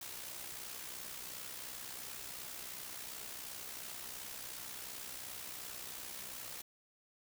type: noise with amplitude modulation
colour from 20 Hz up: white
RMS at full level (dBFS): -44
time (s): 0.01-6.62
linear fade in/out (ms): 5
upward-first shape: sine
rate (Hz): 62.8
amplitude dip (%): 50
effects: none